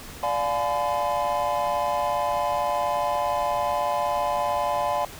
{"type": "chord", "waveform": "triangle", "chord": "D diminished seventh", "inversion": "none", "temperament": "just", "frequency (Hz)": [587.3, 704.8, 845.8, 1014.9], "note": ["D5", "F5", "Ab5", "Cb6"], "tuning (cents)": [0, 16, 31, 47], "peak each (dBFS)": -26, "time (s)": [0.23, 5.05], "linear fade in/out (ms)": 2, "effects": ["pink hiss -41 dBFS RMS until 5.19 s"]}